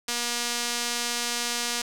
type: tone with band-pass filter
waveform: sawtooth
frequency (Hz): 239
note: A#3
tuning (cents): +43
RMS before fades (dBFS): -29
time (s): 0.08-1.82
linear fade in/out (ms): 5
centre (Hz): 6000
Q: 0.87
effects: 8-bit

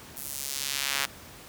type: tone with high-pass filter sweep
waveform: sawtooth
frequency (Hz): 138.59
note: C#3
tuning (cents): 0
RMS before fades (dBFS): -32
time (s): 0.16-1.06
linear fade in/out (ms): 10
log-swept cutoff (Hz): 12000 to 1600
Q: 0.79
effects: pink hiss -47 dBFS RMS until 1.48 s + high-pass 60 Hz 12 dB/octave

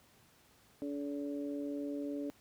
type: harmonic tone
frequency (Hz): 143.2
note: D3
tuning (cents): -43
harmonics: 2 / 3 / 4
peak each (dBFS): -37 / -45 / -45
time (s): 0.82-2.3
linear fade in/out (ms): 0
effects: pink hiss -65 dBFS RMS until 2.4 s + high-pass 60 Hz 12 dB/octave

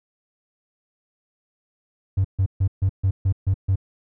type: tone bursts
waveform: triangle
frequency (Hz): 95.9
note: G2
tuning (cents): -37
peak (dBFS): -13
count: 8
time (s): 2.17-3.758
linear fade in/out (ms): 10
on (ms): 76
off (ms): 140
effects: tanh soft clip ceiling -12 dBFS

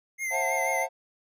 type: tone with vibrato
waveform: square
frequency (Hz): 2093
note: C7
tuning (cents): 0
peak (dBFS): -29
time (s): 0.18-0.87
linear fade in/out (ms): 50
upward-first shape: triangle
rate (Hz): 6.2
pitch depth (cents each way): 47
type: chord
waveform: triangle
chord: F# half-diminished seventh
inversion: second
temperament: just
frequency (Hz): 532.8 / 666 / 740 / 888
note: C5 / E5 / F#5 / A5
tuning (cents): +31 / +18 / 0 / +16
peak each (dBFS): -30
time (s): 0.3-0.89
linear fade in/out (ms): 50
effects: none

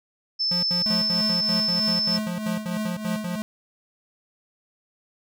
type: tone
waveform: sine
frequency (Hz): 5274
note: E8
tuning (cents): 0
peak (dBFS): -21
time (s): 0.39-2.18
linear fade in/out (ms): 20
type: tone bursts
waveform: square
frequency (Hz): 176.8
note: F3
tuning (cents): +22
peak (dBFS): -28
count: 15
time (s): 0.51-3.36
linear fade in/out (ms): 5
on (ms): 120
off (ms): 75
type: tone with tremolo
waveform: square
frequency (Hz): 214.8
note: A3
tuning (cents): -41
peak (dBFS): -25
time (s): 0.86-3.42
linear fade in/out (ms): 0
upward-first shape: triangle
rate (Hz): 3.2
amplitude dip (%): 75
effects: none

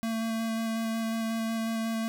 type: tone with vibrato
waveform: square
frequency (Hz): 225.2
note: A3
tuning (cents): +40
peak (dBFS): -29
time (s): 0.03-2.08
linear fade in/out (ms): 0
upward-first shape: square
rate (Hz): 5.5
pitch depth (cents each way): 9
effects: none

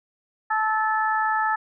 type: harmonic tone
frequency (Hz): 435.5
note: A4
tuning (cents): -18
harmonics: 2 / 3 / 4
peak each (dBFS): -23 / -25 / -26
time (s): 0.5-1.56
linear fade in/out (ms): 10
effects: none

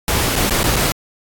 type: noise with dropouts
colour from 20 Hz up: pink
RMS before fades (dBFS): -17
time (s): 0.08-0.92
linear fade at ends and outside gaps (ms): 1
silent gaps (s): 0.357-0.361 / 0.497-0.507 / 0.632-0.64 / 0.76-0.764
effects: AAC 64 kbps

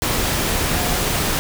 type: tone in noise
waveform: sine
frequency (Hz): 720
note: F#5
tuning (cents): -47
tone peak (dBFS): -27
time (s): 0.76-0.98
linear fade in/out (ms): 0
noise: pink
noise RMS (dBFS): -20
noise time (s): 0.02-1.39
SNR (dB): -10
effects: none

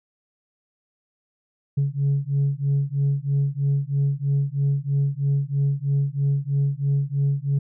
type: beating tone pair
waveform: sine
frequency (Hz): 138.59 / 141.69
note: C#3 / C#3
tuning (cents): 0 / +38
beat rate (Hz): 3.1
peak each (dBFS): -21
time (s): 1.77-7.59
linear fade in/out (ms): 10
effects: tanh soft clip ceiling -15 dBFS

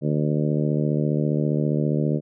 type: harmonic tone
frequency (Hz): 74.9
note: D2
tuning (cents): +35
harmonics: 2 / 3 / 4 / 5 / 6 / 7 / 8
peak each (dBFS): -22 / -26 / -28 / -30 / -32 / -33 / -34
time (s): 0.01-2.21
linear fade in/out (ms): 50
effects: none

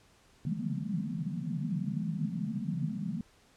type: band-pass noise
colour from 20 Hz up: pink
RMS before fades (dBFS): -34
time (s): 0.45-3.21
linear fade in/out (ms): 2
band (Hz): 140 to 240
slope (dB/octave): 96
effects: pink hiss -63 dBFS RMS until 3.56 s + low-pass 9000 Hz 12 dB/octave

